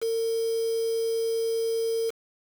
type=tone with quantisation; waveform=sine; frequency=455 Hz; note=A#4; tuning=42 cents flat; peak=-24 dBFS; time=0.01-2.11 s; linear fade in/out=20 ms; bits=6; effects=none